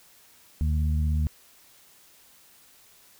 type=harmonic tone; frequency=76.4 Hz; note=D#2; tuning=31 cents flat; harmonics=1 / 2 / 3; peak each=-22 / -31 / -36 dBFS; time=0.61-1.27 s; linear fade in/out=0 ms; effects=white hiss -56 dBFS RMS until 3.19 s